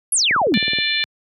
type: exponential sweep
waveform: sine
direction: down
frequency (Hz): 11610 to 180.3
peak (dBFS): -14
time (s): 0.12-0.58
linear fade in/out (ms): 5
type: click train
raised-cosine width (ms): 2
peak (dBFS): -16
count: 10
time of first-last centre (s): 0.31-0.786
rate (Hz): 18.9
type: harmonic tone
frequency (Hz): 590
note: D5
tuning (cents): +8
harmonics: 3 / 4 / 5 / 6 / 7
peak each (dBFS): -25 / -22 / -27 / -23 / -24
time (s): 0.54-1.04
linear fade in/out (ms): 0
effects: high-pass 100 Hz 12 dB/octave